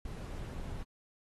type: noise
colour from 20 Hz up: brown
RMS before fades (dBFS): -41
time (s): 0.05-0.83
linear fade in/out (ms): 2
effects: AAC 32 kbps